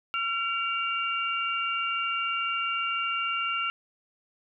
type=tone cluster; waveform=sine; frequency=1363 / 2287 / 2787 Hz; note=F6 / D7 / F7; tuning=-43 / -47 / -4 cents; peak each=-29 / -36 / -30 dBFS; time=0.14-3.7 s; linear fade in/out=0 ms; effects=none